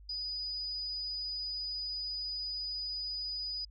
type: tone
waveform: sine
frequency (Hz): 4957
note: D#8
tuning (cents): -7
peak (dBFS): -35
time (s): 0.09-3.65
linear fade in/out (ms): 5
effects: added 50 Hz sine -51 dBFS peak until 3.7 s